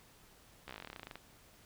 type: slowing click train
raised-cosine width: 0.3 ms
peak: -29 dBFS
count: 19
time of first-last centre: 0.68-1.156 s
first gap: 14 ms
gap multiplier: 1.07
effects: pink hiss -62 dBFS RMS until 1.65 s